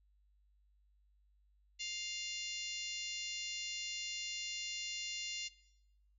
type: harmonic tone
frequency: 700 Hz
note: F5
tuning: 4 cents sharp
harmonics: 3 / 4 / 5 / 6 / 7 / 8 / 9 / 10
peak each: -49 / -43 / -49 / -47 / -52 / -51 / -53 / -49 dBFS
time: 1.79-5.49 s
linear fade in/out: 20 ms
effects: noise-tail reverb RT60 0.8 s tail -18 dB re dry + added 50 Hz sine -68 dBFS peak until 6.18 s